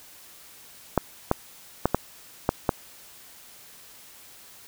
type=clicks; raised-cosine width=1 ms; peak=-5 dBFS; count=6; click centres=0.977 / 1.314 / 1.856 / 1.946 / 2.491 / 2.692 s; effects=white hiss -49 dBFS RMS until 4.67 s